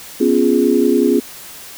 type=chord; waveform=sine; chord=C# dominant seventh; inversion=third; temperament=equal; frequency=246.9 / 277.2 / 349.2 / 415.3 Hz; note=B3 / C#4 / E#4 / G#4; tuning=0 / 0 / 0 / 0 cents; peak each=-16 dBFS; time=0.2-1.2 s; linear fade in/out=10 ms; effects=white hiss -35 dBFS RMS until 1.77 s